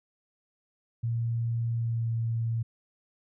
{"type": "tone with pitch glide", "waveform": "sine", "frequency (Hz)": [116.3, 114.7], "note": ["A#2", "A#2"], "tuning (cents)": [-4, -28], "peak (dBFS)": -26, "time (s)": [1.03, 2.63], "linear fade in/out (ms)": 10, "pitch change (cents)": -24, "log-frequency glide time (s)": [1.73, 2.11], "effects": []}